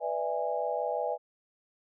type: chord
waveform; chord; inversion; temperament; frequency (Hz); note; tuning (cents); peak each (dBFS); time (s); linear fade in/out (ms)
sine; E dominant seventh; second; just; 494.4 / 593.3 / 659.3 / 824.1; B4 / D5 / E5 / G#5; +2 / +18 / 0 / -14; -34; 0-1.18; 50
effects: none